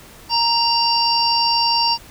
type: harmonic tone with a mistuned harmonic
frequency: 932.3 Hz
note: A#5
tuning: in tune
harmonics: 1 / 3 / 5 / 6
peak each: -18 / -26 / -18 / -23 dBFS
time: 0.29-1.98 s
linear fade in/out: 50 ms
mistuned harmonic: 6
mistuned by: -32 cents
effects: pink hiss -43 dBFS RMS until 2.1 s